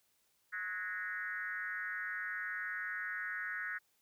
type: tone with frequency modulation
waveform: sine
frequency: 1661.2 Hz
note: G#6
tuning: in tune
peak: -37 dBFS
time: 0.52-3.79 s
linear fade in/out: 20 ms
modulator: 192 Hz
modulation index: 1.5
effects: white hiss -75 dBFS RMS until 4.01 s